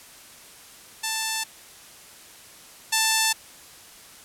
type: tone pair in turn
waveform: 5% pulse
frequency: 885 / 885 Hz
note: A5 / A5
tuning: +10 / +10 cents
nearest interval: unison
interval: 0 cents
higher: neither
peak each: -13 / -7 dBFS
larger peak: second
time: 1.03-1.44 / 2.92-3.33 s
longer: neither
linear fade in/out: 10 ms
effects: white hiss -47 dBFS RMS until 4.24 s + low-pass 12000 Hz 12 dB/octave